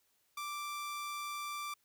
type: tone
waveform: sawtooth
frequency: 1174.7 Hz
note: D6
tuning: in tune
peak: -35 dBFS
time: 0.37-1.74 s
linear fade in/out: 5 ms
effects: white hiss -75 dBFS RMS until 1.84 s